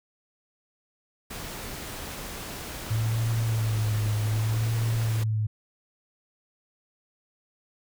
pink noise, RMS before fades -37 dBFS, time 1.3-5.24 s, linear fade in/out 10 ms
sine tone with vibrato, 110 Hz, A2, in tune, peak -23 dBFS, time 2.9-5.47 s, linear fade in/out 10 ms, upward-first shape sine, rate 0.64 Hz, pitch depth 58 cents each way
effects none

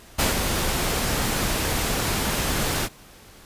pink noise with ADSR envelope, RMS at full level -19 dBFS, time 0.18-2.89 s, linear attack 19 ms, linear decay 150 ms, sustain -5 dB, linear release 48 ms, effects pink hiss -48 dBFS RMS until 3.45 s + resampled to 32000 Hz

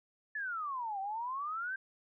sine exponential two-way sweep, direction down then up, 1760 to 762 to 1597 Hz, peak -35 dBFS, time 0.35-1.76 s, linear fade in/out 5 ms, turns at 1 s, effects none

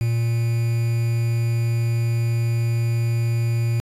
triangle tone with quantisation, 116.54 Hz, A#2, in tune, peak -16 dBFS, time 0.01-3.8 s, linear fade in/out 0 ms, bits 6, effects resampled to 32000 Hz

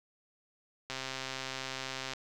click train, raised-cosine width 0.2 ms, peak -20 dBFS, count 164, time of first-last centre 0.9-2.135 s, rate 132 Hz, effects none

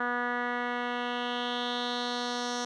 10% pulse tone with low-pass filter sweep, 243.4 Hz, B3, 25 cents flat, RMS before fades -32 dBFS, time 0-2.65 s, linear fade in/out 5 ms, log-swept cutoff 1600 to 5600 Hz, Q 3.4, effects none

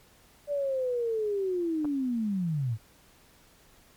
sine linear sweep, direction down, 587.3 to 103.7 Hz, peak -26 dBFS, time 0.47-2.78 s, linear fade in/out 50 ms
clicks, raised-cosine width 1 ms, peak -27 dBFS, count 2, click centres 1.846 / 1.853 s
effects pink hiss -59 dBFS RMS until 3.96 s + MP3 96 kbps

